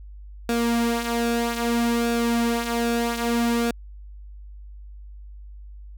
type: tone with flanger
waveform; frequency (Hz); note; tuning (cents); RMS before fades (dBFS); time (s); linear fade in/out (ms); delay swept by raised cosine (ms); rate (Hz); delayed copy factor
sawtooth; 234.6; A#3; +11; -23; 0.49-3.71; 2; 0.97 to 5.27; 0.62; -0.55
effects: added 50 Hz sine -38 dBFS peak until 5.97 s